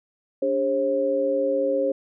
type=tone cluster; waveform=sine; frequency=288.1 / 403.8 / 538 Hz; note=D4 / G#4 / C5; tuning=-33 / -49 / +48 cents; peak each=-28 / -28 / -21 dBFS; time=0.42-1.92 s; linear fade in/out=5 ms; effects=none